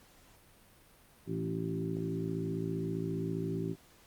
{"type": "harmonic tone with a mistuned harmonic", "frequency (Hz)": 55, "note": "A1", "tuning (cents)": 0, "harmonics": [2, 3, 4, 5, 6, 7], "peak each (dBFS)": [-41, -36, -46, -40, -42, -39], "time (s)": [1.26, 3.76], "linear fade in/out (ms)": 50, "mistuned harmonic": 6, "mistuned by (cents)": 15, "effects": ["pink hiss -61 dBFS RMS until 4.06 s", "Opus 48 kbps"]}